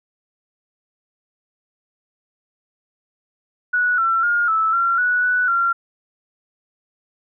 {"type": "tone with pitch steps", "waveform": "sine", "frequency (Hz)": [1469, 1347, 1420, 1311, 1371, 1472, 1483, 1377], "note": ["F#6", "E6", "F6", "E6", "F6", "F#6", "F#6", "F6"], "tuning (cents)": [-13, 37, 28, -10, -32, -9, 4, -25], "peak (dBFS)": -15, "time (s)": [3.73, 5.73], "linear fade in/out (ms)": 10, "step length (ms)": 250, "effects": []}